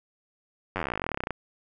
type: slowing click train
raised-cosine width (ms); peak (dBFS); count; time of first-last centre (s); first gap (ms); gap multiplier
0.5; -14; 28; 0.76-1.307; 10; 1.05
effects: none

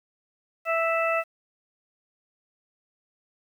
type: harmonic tone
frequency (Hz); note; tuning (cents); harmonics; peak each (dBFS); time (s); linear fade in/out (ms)
659.3; E5; 0; 1 / 2 / 3 / 4; -25 / -27 / -32 / -29; 0.65-1.24; 50
effects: 9-bit

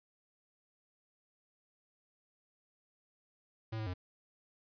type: tone with pitch steps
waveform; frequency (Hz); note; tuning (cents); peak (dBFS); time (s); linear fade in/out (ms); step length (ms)
square; 111.1 / 108.9 / 90.4; A2 / A2 / F#2; +17 / -17 / -40; -37; 3.72-3.939; 10; 73
effects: resampled to 11025 Hz + 12-bit

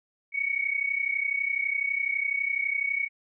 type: tone pair together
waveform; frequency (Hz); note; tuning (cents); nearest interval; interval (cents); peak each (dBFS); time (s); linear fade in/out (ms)
sine; 2217 / 2249; C#7 / C#7; 0 / +24; unison; 24; -28; 0.32-3.09; 50
effects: none

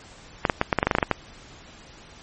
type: clicks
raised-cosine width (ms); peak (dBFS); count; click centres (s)
0.5; -3; 12; 0.452 / 0.498 / 0.614 / 0.728 / 0.787 / 0.829 / 0.87 / 0.912 / 0.951 / 0.985 / 1.028 / 1.113
effects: pink hiss -47 dBFS RMS until 2.22 s + MP3 32 kbps

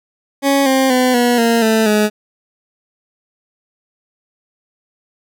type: tone with pitch steps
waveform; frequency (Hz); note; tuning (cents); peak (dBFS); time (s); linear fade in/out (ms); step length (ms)
20% pulse; 277.2 / 265 / 253.3 / 242.2 / 231.5 / 221.3 / 211.5; C#4 / C4 / B3 / B3 / A#3 / A3 / G#3; 0 / +22 / +44 / -34 / -12 / +10 / +32; -6; 0.42-2.1; 50; 240
effects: none

